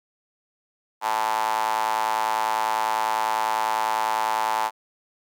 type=tone with high-pass filter; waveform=sawtooth; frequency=110 Hz; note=A2; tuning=in tune; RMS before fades=-24 dBFS; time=1.01-4.71 s; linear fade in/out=50 ms; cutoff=890 Hz; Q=6.2; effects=none